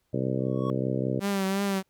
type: harmonic tone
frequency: 65 Hz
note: C2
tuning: 11 cents flat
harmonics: 2 / 3 / 4 / 5 / 6 / 7 / 8 / 9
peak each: -30 / -32 / -33 / -34 / -35 / -35 / -36 / -37 dBFS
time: 0.13-1.2 s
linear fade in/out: 10 ms
type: tone with exponential growth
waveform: triangle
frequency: 1111 Hz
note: C#6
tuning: 4 cents sharp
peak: -29 dBFS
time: 0.39-0.7 s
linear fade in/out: 0 ms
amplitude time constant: 67 ms
type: tone with vibrato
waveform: sawtooth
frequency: 195.7 Hz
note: G3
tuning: 3 cents flat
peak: -21 dBFS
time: 1.2-1.83 s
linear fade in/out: 50 ms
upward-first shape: triangle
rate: 2.9 Hz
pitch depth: 53 cents each way
effects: pink hiss -74 dBFS RMS until 1.89 s